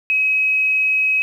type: tone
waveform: sine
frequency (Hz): 2547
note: D#7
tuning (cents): +40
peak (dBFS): -14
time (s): 0.1-1.22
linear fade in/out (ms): 0
effects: 8-bit